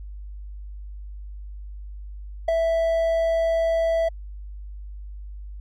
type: tone with ADSR envelope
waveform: triangle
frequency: 659 Hz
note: E5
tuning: 1 cent flat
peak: -12 dBFS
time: 2.48-4.09 s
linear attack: 7 ms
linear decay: 3 ms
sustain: -5 dB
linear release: 10 ms
effects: added 50 Hz sine -34 dBFS peak until 5.6 s